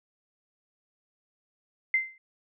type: tone with exponential decay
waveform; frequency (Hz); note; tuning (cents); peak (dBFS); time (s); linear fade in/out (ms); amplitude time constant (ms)
sine; 2078; C7; -12; -18; 1.94-2.18; 2; 51
effects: none